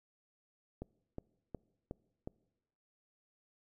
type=click train; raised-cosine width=2 ms; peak=-28 dBFS; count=5; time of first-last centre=0.82-2.275 s; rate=2.75 Hz; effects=noise-tail reverb RT60 1.0 s tail -24 dB re dry